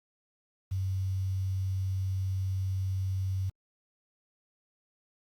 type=tone with quantisation; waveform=sine; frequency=95 Hz; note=F#2; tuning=46 cents sharp; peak=-28 dBFS; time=0.71-3.5 s; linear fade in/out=10 ms; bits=9; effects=Opus 48 kbps